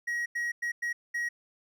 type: tone bursts at uneven times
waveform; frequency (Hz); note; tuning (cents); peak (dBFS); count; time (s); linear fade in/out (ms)
triangle; 1900; A#6; +33; -27; 5; 0.07-0.26 / 0.35-0.52 / 0.62-0.72 / 0.82-0.93 / 1.14-1.29; 10
effects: none